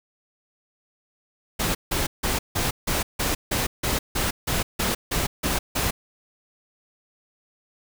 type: noise bursts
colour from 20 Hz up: pink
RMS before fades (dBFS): -24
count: 14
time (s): 1.59-5.91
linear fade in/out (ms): 10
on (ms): 160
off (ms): 160
effects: none